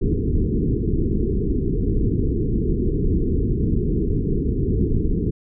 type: low-pass noise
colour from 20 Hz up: pink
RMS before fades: -20 dBFS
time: 0.01-5.31 s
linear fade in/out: 10 ms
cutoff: 440 Hz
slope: 96 dB/octave
effects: none